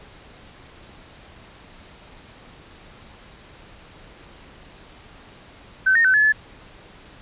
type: tone with pitch steps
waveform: sine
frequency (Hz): 1531 / 1841 / 1524 / 1715 / 1727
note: G6 / A#6 / G6 / A6 / A6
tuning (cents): -41 / -22 / -49 / -45 / -33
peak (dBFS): -13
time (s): 5.86-6.325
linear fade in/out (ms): 10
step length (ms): 93
effects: pink hiss -46 dBFS RMS until 7.21 s + resampled to 8000 Hz